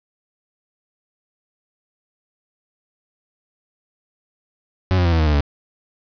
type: tone with pitch steps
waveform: 40% pulse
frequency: 93 / 89.06 / 85.28 / 81.67 / 78.2 / 74.89 / 71.71 Hz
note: F#2 / F2 / F2 / E2 / D#2 / D2 / D2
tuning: +9 / +34 / -41 / -16 / +9 / +34 / -41 cents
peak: -13 dBFS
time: 4.91-5.407 s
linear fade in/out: 0 ms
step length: 71 ms
effects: resampled to 11025 Hz + 7-bit